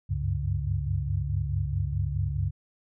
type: tone cluster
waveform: sine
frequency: 69.4 / 95 / 99.7 / 141.1 Hz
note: C#2 / F#2 / G2 / C#3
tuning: +3 / +46 / +30 / +31 cents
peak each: -31 dBFS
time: 0.09-2.51 s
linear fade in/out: 20 ms
effects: none